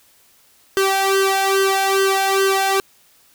sawtooth tone with flanger, 388.3 Hz, G4, 16 cents flat, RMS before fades -17 dBFS, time 0.77-2.8 s, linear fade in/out 0 ms, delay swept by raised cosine 0.64 to 1.21 ms, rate 2.4 Hz, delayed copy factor +0.85, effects white hiss -54 dBFS RMS until 3.34 s

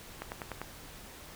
click train, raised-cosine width 0.5 ms, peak -22 dBFS, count 5, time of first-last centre 0.22-0.616 s, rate 10.1 Hz, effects pink hiss -49 dBFS RMS until 1.35 s

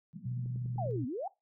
pink band-pass noise, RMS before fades -47 dBFS, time 0.13-0.91 s, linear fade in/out 0 ms, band 150 to 200 Hz, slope 48 dB/octave
sine tone with pitch glide, 123.47 to 121.14 Hz, B2 to B2, 0 to -33 cents, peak -34 dBFS, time 0.25-1.05 s, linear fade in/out 10 ms, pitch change -33 cents, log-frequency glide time 0.55-0.92 s
click train, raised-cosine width 3 ms, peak -38 dBFS, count 6, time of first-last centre 0.46-0.96 s, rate 10 Hz
sine exponential two-way sweep, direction down then up, 838 to 235.9 to 838 Hz, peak -34 dBFS, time 0.78-1.28 s, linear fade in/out 5 ms, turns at 1.06 s
effects noise-tail reverb RT60 0.2 s tail -19 dB re dry

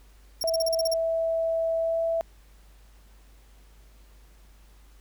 sawtooth tone bursts, 5540 Hz, F8, 15 cents flat, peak -24 dBFS, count 9, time 0.41-0.939 s, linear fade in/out 5 ms, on 25 ms, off 38 ms
sine tone with pitch glide, 656 to 660.9 Hz, E5 to E5, -9 to +4 cents, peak -23 dBFS, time 0.44-2.21 s, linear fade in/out 0 ms, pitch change +13 cents, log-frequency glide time 1.76-2.03 s
effects added 50 Hz sine -51 dBFS peak until 5 s + pink hiss -61 dBFS RMS until 5 s

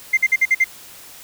sine tone bursts, 2093 Hz, C7, in tune, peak -9 dBFS, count 6, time 0.13-0.643 s, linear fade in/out 10 ms, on 43 ms, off 51 ms, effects tanh soft clip ceiling -9 dBFS + white hiss -41 dBFS RMS until 1.23 s

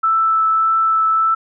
sine tone with vibrato, 1318.5 Hz, E6, in tune, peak -12 dBFS, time 0.03-1.35 s, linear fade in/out 10 ms, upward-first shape triangle, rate 1.7 Hz, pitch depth 9 cents each way, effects none

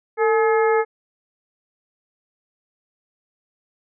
harmonic tone with a mistuned harmonic, 426.5 Hz, G#4, 46 cents sharp, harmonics 1 / 2 / 3 / 4 / 5, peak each -16 / -22 / -26 / -28 / -30 dBFS, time 0.17-0.85 s, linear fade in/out 50 ms, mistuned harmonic 1, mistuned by +89 cents, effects none

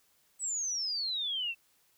sine exponential sweep, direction down, 8070 to 2637 Hz, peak -31 dBFS, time 0.39-1.55 s, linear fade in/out 50 ms, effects white hiss -69 dBFS RMS until 1.97 s

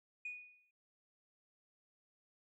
sine tone with exponential decay, 2468 Hz, D#7, 15 cents flat, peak -38 dBFS, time 0.25-0.71 s, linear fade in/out 5 ms, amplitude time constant 100 ms, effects tanh soft clip ceiling -36 dBFS

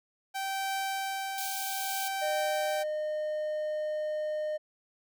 sawtooth tone with tremolo, 777 Hz, G5, 16 cents flat, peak -26 dBFS, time 0.34-2.84 s, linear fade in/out 20 ms, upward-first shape triangle, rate 0.61 Hz, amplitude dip 50%
white high-pass noise, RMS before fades -37 dBFS, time 1.38-2.08 s, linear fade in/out 0 ms, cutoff 3200 Hz, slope 24 dB/octave
triangle tone, 611 Hz, D#5, 32 cents flat, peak -28 dBFS, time 2.21-4.58 s, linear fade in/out 20 ms
effects none

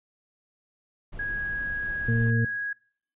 brown noise, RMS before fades -39 dBFS, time 1.12-2.31 s, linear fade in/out 10 ms
sine tone, 1655 Hz, G#6, 6 cents flat, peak -28 dBFS, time 1.19-2.73 s, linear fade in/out 5 ms
harmonic tone, 115 Hz, A#2, 23 cents flat, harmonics 1 / 2 / 4, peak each -22 / -28 / -34 dBFS, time 2.08-2.45 s, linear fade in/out 5 ms
effects noise-tail reverb RT60 0.5 s tail -22 dB re dry + resampled to 8000 Hz

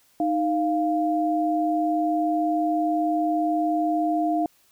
sine tone pair together, 310.3 / 696.6 Hz, D#4 / F5, -5 / -5 cents, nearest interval octave + major second, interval 1400 cents, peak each -23 dBFS, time 0.2-4.46 s, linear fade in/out 2 ms, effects white hiss -61 dBFS RMS until 4.71 s

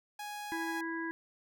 sawtooth tone, 830.6 Hz, G#5, in tune, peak -36 dBFS, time 0.19-0.81 s, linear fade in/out 5 ms
harmonic tone, 329.6 Hz, E4, in tune, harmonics 1 / 3 / 5 / 6, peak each -37 / -43 / -39 / -49 dBFS, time 0.52-1.11 s, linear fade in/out 0 ms
effects none

